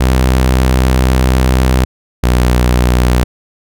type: tone pair in turn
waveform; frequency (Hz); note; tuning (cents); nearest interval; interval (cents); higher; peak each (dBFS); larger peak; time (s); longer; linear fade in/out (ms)
sawtooth; 64 / 61.51; C2 / B1; -38 / -6; minor second; 68; first; -4; neither; 0-1.85 / 2.23-3.24; first; 10
effects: none